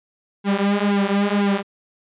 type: tone with flanger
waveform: sawtooth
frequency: 201.3 Hz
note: G3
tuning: 46 cents sharp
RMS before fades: -19 dBFS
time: 0.44-1.63 s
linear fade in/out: 50 ms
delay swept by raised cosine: 1.6 to 7.2 ms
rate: 2 Hz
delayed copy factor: -0.85
effects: resampled to 8000 Hz